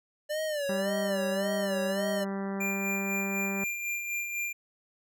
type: tone with vibrato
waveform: square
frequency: 590 Hz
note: D5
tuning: 8 cents sharp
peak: -30 dBFS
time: 0.29-2.25 s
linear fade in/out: 20 ms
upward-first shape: sine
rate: 1.8 Hz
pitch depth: 110 cents each way
type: harmonic tone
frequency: 196 Hz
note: G3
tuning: in tune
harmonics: 1 / 2 / 3 / 4 / 5 / 6 / 7 / 8 / 9 / 10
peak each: -32 / -38 / -42 / -44 / -46 / -48 / -49 / -50 / -51 / -52 dBFS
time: 0.69-3.64 s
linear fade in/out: 2 ms
type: tone with tremolo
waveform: square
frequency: 2388 Hz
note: D7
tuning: 28 cents sharp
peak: -30 dBFS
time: 2.6-4.53 s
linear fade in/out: 10 ms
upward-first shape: sine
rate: 4 Hz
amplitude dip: 45%
effects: none